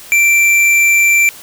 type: tone with tanh clipping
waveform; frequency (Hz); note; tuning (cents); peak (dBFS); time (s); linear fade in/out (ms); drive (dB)
sine; 2349; D7; 0; -9; 0.12-1.29; 0; 14
effects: white hiss -35 dBFS RMS until 1.42 s